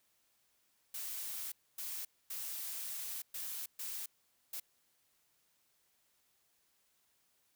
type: noise bursts at uneven times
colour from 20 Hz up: blue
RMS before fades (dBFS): -42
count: 6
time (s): 0.94-1.52 / 1.78-2.05 / 2.3-3.22 / 3.34-3.66 / 3.79-4.06 / 4.53-4.6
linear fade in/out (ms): 5
effects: white hiss -75 dBFS RMS until 7.55 s